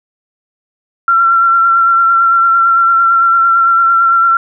sine tone with vibrato, 1361 Hz, F6, 45 cents flat, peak -6 dBFS, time 1.08-4.37 s, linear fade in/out 2 ms, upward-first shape sine, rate 8.9 Hz, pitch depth 23 cents each way, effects none

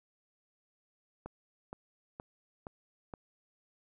click train, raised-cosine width 1 ms, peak -28 dBFS, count 5, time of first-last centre 1.26-3.138 s, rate 2.13 Hz, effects none

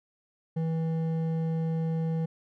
sine tone with hard clipping, 162.4 Hz, E3, 26 cents flat, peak -28 dBFS, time 0.56-2.26 s, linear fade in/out 10 ms, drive 8 dB, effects none

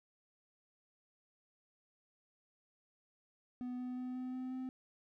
triangle tone with pitch steps, 248.5 / 250.4 / 252.3 / 254.2 / 256.1 / 258 Hz, B3 / B3 / B3 / C4 / C4 / C4, +11 / +24 / +37 / -50 / -37 / -24 cents, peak -37 dBFS, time 3.61-4.69 s, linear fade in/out 0 ms, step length 180 ms, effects none

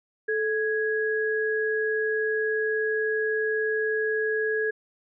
sine tone pair together, 435.9 / 1661.2 Hz, A4 / G#6, -16 / 0 cents, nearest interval octave + major seventh, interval 2316 cents, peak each -25 / -27 dBFS, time 0.28-4.71 s, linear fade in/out 10 ms, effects none

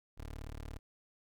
20% pulse tone, 37.18 Hz, D1, 22 cents sharp, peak -38 dBFS, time 0.17-0.79 s, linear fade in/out 20 ms, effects none

